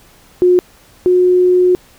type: tone pair in turn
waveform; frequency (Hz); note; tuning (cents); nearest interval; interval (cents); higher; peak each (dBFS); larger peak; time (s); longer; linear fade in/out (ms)
sine; 359.9 / 362.4; F#4 / F#4; -48 / -36; unison; 12; second; -6 / -7; first; 0.42-0.59 / 1.06-1.75; second; 0
effects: pink hiss -46 dBFS RMS until 1.98 s